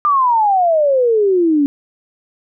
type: exponential sweep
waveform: sine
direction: down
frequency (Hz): 1211 to 277.2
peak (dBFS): -10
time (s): 0.05-1.66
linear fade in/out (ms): 0
effects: none